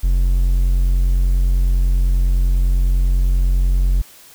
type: tone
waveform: triangle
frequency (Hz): 45.02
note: F#1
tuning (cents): -47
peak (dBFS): -10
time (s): 0.03-4.02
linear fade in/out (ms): 10
effects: white hiss -44 dBFS RMS until 4.34 s